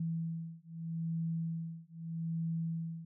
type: beating tone pair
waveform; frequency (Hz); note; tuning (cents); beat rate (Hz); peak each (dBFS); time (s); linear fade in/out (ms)
sine; 164.2 / 165; E3 / E3; -6 / +2; 0.8; -38 / -38; 0-3.05; 5
effects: none